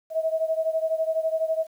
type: beating tone pair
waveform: sine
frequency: 639 / 651 Hz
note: D#5 / E5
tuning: +46 / -22 cents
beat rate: 12 Hz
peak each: -24 / -27 dBFS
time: 0.1-1.67 s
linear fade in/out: 50 ms
effects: 9-bit